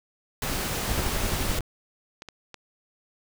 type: noise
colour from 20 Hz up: pink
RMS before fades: -29 dBFS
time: 0.42-1.59 s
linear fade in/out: 2 ms
type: noise bursts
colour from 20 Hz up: brown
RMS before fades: -26 dBFS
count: 9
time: 0.89-1.607 s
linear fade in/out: 0 ms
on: 29 ms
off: 57 ms
type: clicks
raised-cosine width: 0.2 ms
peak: -23 dBFS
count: 3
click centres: 2.221 / 2.287 / 2.543 s
effects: none